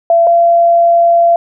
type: tone pair in turn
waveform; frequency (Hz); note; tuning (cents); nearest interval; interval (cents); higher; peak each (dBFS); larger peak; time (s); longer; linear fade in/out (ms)
sine; 675 / 682.8; E5 / F5; +41 / -39; unison; 20; second; -5; neither; 0.1-0.27 / 0.27-1.36; second; 2
effects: none